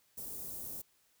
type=band-stop noise; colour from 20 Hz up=white; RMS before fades=-43 dBFS; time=0.17-0.82 s; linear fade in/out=10 ms; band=450 to 11000 Hz; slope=12 dB/octave; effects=white hiss -71 dBFS RMS until 1.2 s